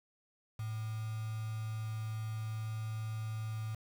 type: tone with quantisation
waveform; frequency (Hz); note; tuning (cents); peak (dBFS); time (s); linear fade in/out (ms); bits
sine; 109.7; A2; -5; -36; 0.59-3.75; 5; 8
effects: none